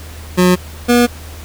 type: tone pair in turn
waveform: 25% pulse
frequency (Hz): 180.8 / 241.3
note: F#3 / B3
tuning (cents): -40 / -40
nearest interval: perfect fourth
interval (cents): 500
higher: second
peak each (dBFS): -4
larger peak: neither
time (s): 0.37-0.56 / 0.88-1.07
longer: neither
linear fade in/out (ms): 20
effects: added 78 Hz sine -30 dBFS peak until 1.44 s + pink hiss -36 dBFS RMS until 1.44 s